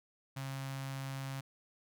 sawtooth tone with notch filter, 135.3 Hz, C#3, 42 cents flat, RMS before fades -41 dBFS, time 0.36-1.41 s, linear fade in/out 10 ms, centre 380 Hz, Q 0.77, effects none

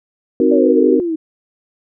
sine chord, C half-diminished seventh, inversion none, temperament equal, 261.6 / 311.1 / 370 / 466.2 Hz, C4 / Eb4 / Gb4 / Bb4, 0 / 0 / 0 / 0 cents, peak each -15 dBFS, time 0.4-1 s, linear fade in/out 2 ms
sine exponential sweep, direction down, 587.3 to 310 Hz, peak -16 dBFS, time 0.51-1.16 s, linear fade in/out 10 ms
effects none

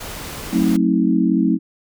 pink noise, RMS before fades -31 dBFS, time 0-0.77 s, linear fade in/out 10 ms
sine chord, F# diminished seventh, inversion none, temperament just, 185 / 222 / 266.4 / 319.7 Hz, F#3 / A3 / C4 / Eb4, 0 / +16 / +31 / +47 cents, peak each -19 dBFS, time 0.51-1.59 s, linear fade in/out 50 ms
effects none

